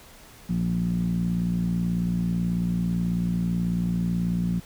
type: tone with low-pass filter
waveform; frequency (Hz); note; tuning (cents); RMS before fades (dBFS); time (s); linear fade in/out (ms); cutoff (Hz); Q
10% pulse; 58.27; A#1; 0; -25; 0.49-4.6; 10; 190; 6.3
effects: pink hiss -49 dBFS RMS until 4.65 s